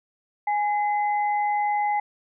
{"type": "tone pair together", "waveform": "sine", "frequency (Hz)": [830.6, 2043], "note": ["G#5", "C7"], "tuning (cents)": [0, -42], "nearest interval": "octave + major third", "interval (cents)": 1558, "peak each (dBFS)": [-21, -32], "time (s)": [0.47, 2], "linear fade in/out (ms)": 5, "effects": []}